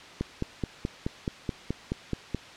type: click train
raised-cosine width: 3 ms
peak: -15 dBFS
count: 11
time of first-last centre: 0.21-2.347 s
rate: 4.68 Hz
effects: white hiss -46 dBFS RMS until 2.56 s + low-pass 4000 Hz 12 dB/octave